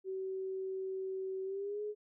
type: tone with pitch glide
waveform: sine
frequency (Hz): 380.3 to 419.5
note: F#4 to G#4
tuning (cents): +48 to +17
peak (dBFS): -36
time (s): 0.04-1.95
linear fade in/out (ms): 50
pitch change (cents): +169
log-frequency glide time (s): 1.44-1.82
effects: none